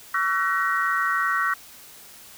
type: tone cluster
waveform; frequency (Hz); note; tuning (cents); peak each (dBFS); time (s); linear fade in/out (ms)
sine; 1130 / 1345 / 1508 / 1892; C#6 / E6 / F#6 / A#6; +33 / +34 / +32 / +25; -26; 0.14-1.54; 5
effects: white hiss -46 dBFS RMS until 2.37 s